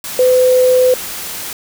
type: tone in noise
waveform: sine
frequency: 507 Hz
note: B4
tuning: 45 cents sharp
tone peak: -7 dBFS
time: 0.19-0.94 s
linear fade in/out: 2 ms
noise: white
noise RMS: -25 dBFS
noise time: 0.04-1.53 s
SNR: +15 dB
effects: none